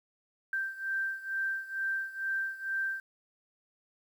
sine beating tone pair, 1568 / 1570.2 Hz, G6 / G6, 0 / +2 cents, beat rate 2.2 Hz, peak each -33 / -36 dBFS, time 0.53-3 s, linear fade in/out 2 ms, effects 10-bit

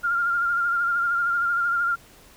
sine tone with vibrato, 1396.9 Hz, F6, in tune, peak -20 dBFS, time 0.03-1.96 s, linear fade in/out 20 ms, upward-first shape sine, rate 13 Hz, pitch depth 34 cents each way, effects pink hiss -51 dBFS RMS until 2.36 s

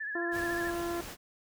sine tone with vibrato, 1716 Hz, A6, 44 cents flat, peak -34 dBFS, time 0-0.71 s, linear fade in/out 10 ms, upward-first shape sine, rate 14 Hz, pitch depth 58 cents each way
harmonic tone, 343 Hz, F4, 31 cents flat, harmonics 1 / 2 / 3 / 4 / 5, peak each -33 / -39 / -43 / -45 / -47 dBFS, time 0.15-1.01 s, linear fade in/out 5 ms
pink noise, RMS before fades -43 dBFS, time 0.31-1.17 s, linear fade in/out 50 ms
effects none

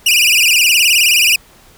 sawtooth tone with vibrato, 2642 Hz, E7, 3 cents sharp, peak -5 dBFS, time 0.06-1.36 s, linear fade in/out 5 ms, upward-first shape sine, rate 19 Hz, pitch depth 190 cents each way, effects pink hiss -45 dBFS RMS until 1.77 s

